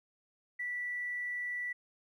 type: tone with tanh clipping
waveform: triangle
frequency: 1962 Hz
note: B6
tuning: 12 cents flat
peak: -34 dBFS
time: 0.59-1.73 s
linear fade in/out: 10 ms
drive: 2 dB
effects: none